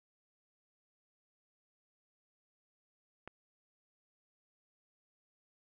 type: click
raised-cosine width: 0.5 ms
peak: -30 dBFS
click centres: 3.276 s
effects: none